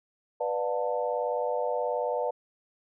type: chord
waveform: sine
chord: B half-diminished seventh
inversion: none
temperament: just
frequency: 493.9 / 592.7 / 711.2 / 889 Hz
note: B4 / D5 / F5 / A5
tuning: 0 / +16 / +31 / +18 cents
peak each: -30 / -31 / -34 / -34 dBFS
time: 0.4-2.31 s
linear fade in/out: 10 ms
effects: none